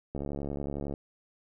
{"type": "click train", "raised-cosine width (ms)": 2, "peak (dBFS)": -22, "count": 57, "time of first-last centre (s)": [0.15, 0.939], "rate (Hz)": 71, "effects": []}